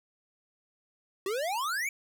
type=exponential sweep; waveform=square; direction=up; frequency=370 to 2349 Hz; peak=-30 dBFS; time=1.26-1.89 s; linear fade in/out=2 ms; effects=none